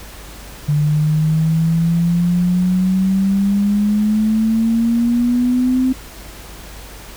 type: exponential sweep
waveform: sine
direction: up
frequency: 146.83 to 260 Hz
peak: -12 dBFS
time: 0.68-5.93 s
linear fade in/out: 10 ms
effects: added 50 Hz sine -36 dBFS peak until 7.16 s + pink hiss -37 dBFS RMS until 7.16 s